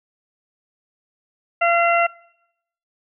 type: harmonic tone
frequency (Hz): 684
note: F5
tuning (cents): -36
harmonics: 1 / 2 / 3 / 4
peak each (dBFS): -17 / -20 / -22 / -23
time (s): 1.61-2.07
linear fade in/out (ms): 10
effects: noise-tail reverb RT60 0.8 s tail -23 dB re dry